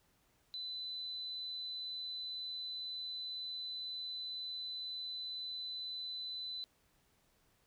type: tone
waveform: sine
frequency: 4009 Hz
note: B7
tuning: 25 cents sharp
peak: -40 dBFS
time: 0.54-6.64 s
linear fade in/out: 0 ms
effects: pink hiss -73 dBFS RMS until 7.66 s